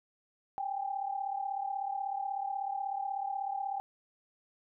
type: tone pair together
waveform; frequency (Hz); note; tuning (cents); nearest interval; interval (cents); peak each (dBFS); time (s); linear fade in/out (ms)
sine; 784 / 820.3; G5 / G#5; 0 / -22; minor second; 78; -34 / -38; 0.58-3.8; 0
effects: none